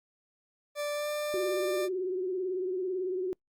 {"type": "tone with pitch glide", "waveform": "40% pulse", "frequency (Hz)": [587.3, 595.2], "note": ["D5", "D5"], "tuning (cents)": [0, 23], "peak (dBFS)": -30, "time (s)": [0.75, 1.89], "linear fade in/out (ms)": 50, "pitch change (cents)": 23, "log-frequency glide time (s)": [0.93, 1.09]}
{"type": "tone with vibrato", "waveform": "sine", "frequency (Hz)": 370, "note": "F#4", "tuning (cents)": 0, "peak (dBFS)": -29, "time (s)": [1.34, 3.33], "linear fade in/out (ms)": 0, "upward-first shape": "triangle", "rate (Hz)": 18, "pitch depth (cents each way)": 76}
{"effects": ["noise-tail reverb RT60 0.1 s tail -26 dB re dry", "Opus 48 kbps"]}